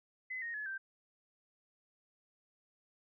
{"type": "tone with pitch steps", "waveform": "sine", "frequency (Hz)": [2030, 1861.5, 1707, 1565.3], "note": ["B6", "A#6", "G#6", "G6"], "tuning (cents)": [47, -3, 47, -3], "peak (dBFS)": -38, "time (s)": [0.3, 0.78], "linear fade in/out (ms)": 10, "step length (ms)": 120, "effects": []}